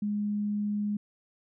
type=tone; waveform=sine; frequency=207.3 Hz; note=G#3; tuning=3 cents flat; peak=-27 dBFS; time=0.02-0.97 s; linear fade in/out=5 ms; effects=none